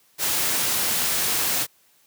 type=noise; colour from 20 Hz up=white; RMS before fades=-23 dBFS; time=0.18-1.67 s; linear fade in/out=50 ms; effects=white hiss -60 dBFS RMS until 2.06 s + high-pass 80 Hz 12 dB/octave